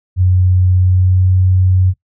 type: tone with pitch glide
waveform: sine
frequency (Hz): 91.6 to 92.66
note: F#2 to F#2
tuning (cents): -17 to +3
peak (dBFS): -8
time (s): 0.16-1.94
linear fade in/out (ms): 50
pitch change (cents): +20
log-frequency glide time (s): 0.76-1.31
effects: noise-tail reverb RT60 0.1 s tail -17 dB re dry